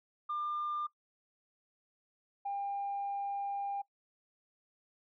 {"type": "tone pair in turn", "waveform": "sine", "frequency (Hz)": [1199, 800.2], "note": ["D6", "G5"], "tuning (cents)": [36, 35], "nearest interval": "perfect fifth", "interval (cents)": 701, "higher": "first", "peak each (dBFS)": [-32, -33], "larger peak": "first", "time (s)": [[0.29, 0.87], [2.45, 3.82]], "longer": "second", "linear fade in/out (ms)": 10, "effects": ["noise-tail reverb RT60 0.1 s tail -22 dB re dry", "tanh soft clip ceiling -30 dBFS"]}